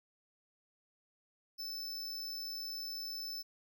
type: tone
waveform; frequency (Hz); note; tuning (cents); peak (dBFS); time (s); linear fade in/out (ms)
square; 5274; E8; 0; -40; 1.58-3.43; 20
effects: none